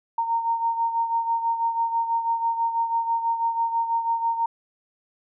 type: beating tone pair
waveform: sine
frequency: 920 / 926.1 Hz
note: A#5 / A#5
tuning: -23 / -12 cents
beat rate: 6.1 Hz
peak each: -22 / -29 dBFS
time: 0.18-4.46 s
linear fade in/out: 5 ms
effects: none